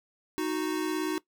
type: tone pair together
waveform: square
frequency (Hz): 310.8 / 368.7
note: D#4 / F#4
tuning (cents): -2 / -6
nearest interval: minor third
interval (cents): 296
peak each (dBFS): -31 / -32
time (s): 0.38-1.18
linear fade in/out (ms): 0
effects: noise-tail reverb RT60 0.1 s tail -19 dB re dry